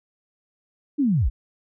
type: linear sweep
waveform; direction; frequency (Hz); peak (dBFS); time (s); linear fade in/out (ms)
sine; down; 306.9 to 32.7; -17; 0.98-1.3; 20
effects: none